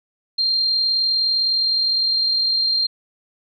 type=tone with amplitude modulation; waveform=sine; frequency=4186 Hz; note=C8; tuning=in tune; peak=-15 dBFS; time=0.38-2.87 s; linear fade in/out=10 ms; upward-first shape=sine; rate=39.7 Hz; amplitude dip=25%; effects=none